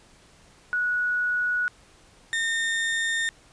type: tone pair in turn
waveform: sine / 35% pulse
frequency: 1465 / 1824.6 Hz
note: F#6 / A#6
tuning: -18 / -38 cents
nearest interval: major third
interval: 380 cents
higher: second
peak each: -22 dBFS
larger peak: neither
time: 0.73-1.68 / 2.33-3.29 s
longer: second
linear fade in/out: 0 ms
effects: pink hiss -55 dBFS RMS until 3.52 s + resampled to 22050 Hz